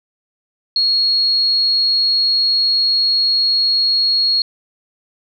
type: tone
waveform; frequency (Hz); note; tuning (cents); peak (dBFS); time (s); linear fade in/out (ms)
sine; 4307; C8; +49; -12; 0.76-4.42; 2
effects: none